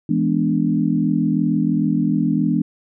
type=chord; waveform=sine; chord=E dominant seventh; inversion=none; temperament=equal; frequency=164.81 / 207.7 / 246.9 / 293.7 Hz; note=E3 / G#3 / B3 / D4; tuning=0 / 0 / 0 / 0 cents; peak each=-21 dBFS; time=0.09-2.62 s; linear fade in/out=5 ms; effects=none